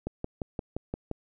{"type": "click train", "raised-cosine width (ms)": 2, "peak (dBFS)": -18, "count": 7, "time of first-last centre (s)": [0.07, 1.113], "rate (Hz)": 5.75, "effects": []}